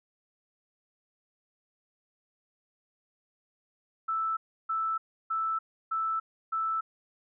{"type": "tone bursts", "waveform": "sine", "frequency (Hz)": 1318.5, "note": "E6", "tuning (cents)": 0, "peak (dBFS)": -27, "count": 5, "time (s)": [4.08, 6.81], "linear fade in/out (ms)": 10, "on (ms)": 290, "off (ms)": 320, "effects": []}